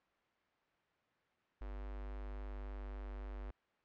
square tone with notch filter, 50.2 Hz, G1, 42 cents sharp, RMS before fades -45 dBFS, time 1.61-3.51 s, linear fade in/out 5 ms, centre 140 Hz, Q 0.85, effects white hiss -75 dBFS RMS until 3.84 s + low-pass 2000 Hz 12 dB/octave

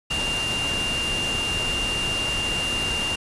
sine tone in noise, 2794 Hz, F7, in tune, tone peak -24 dBFS, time 0.1-3.16 s, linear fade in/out 10 ms, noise pink, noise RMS -29 dBFS, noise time 0.1-3.16 s, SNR +2 dB, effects resampled to 24000 Hz

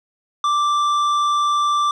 sine tone with tanh clipping, 1174.7 Hz, D6, in tune, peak -17 dBFS, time 0.44-1.91 s, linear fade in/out 2 ms, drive 10 dB, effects none

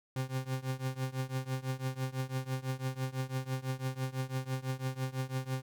40% pulse tone with tremolo, 130.81 Hz, C3, in tune, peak -29 dBFS, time 0.16-5.62 s, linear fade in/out 2 ms, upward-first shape triangle, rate 6 Hz, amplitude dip 95%, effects none

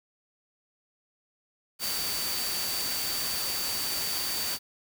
sine tone in noise, 4589 Hz, D8, 41 cents flat, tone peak -33 dBFS, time 1.79-4.59 s, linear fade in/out 50 ms, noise white, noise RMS -32 dBFS, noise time 1.79-4.59 s, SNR -4 dB, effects none

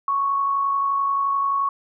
sine tone with amplitude modulation, 1108.7 Hz, C#6, in tune, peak -17 dBFS, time 0.08-1.69 s, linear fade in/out 2 ms, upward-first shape sine, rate 51.5 Hz, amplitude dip 35%, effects none

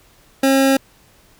25% pulse tone, 270 Hz, C#4, 45 cents flat, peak -8 dBFS, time 0.43-0.77 s, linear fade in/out 5 ms, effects pink hiss -52 dBFS RMS until 1.39 s

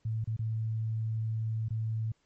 sine tone with dropouts, 111 Hz, A2, 16 cents sharp, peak -29 dBFS, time 0.05-2.12 s, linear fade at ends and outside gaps 5 ms, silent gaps 0.243-0.273 / 0.366-0.391 / 1.685-1.705 s, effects pink hiss -73 dBFS RMS until 2.25 s + MP3 32 kbps

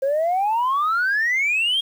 sine exponential sweep, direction up, 528 to 3288 Hz, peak -16 dBFS, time 0.02-1.81 s, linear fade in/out 10 ms, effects tanh soft clip ceiling -15 dBFS + 8-bit

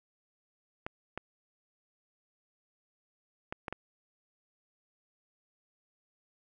clicks, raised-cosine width 0.5 ms, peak -21 dBFS, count 5, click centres 0.865 / 1.176 / 3.525 / 3.682 / 3.726 s, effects none

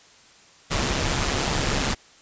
pink noise with amplitude modulation, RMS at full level -21 dBFS, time 0.7-1.95 s, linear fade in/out 20 ms, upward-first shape sine, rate 139 Hz, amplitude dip 60%, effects white hiss -52 dBFS RMS until 2.21 s + resampled to 16000 Hz

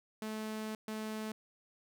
sawtooth tone bursts at uneven times, 217 Hz, A3, 24 cents flat, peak -34 dBFS, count 2, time 0.22-0.75 / 0.88-1.32 s, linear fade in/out 2 ms, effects none

